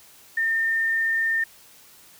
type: tone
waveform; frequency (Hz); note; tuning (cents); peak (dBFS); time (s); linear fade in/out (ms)
sine; 1812; A#6; -50; -20; 0.37-1.44; 5
effects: white hiss -51 dBFS RMS until 2.19 s